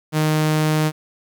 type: tone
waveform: sawtooth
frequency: 154.7 Hz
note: D#3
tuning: 10 cents flat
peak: -12 dBFS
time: 0.12-0.92 s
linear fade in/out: 50 ms
effects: 9-bit